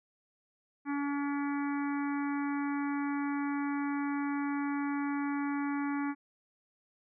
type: harmonic tone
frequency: 284.5 Hz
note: C#4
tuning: 45 cents sharp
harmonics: 1 / 3 / 4 / 5 / 6 / 7 / 8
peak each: -31 / -41 / -43 / -45 / -47 / -48 / -49 dBFS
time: 0.85-6.15 s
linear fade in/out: 50 ms
effects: none